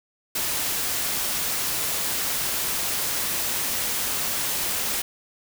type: noise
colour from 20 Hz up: white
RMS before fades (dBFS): -26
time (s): 0.35-5.02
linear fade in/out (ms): 5
effects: none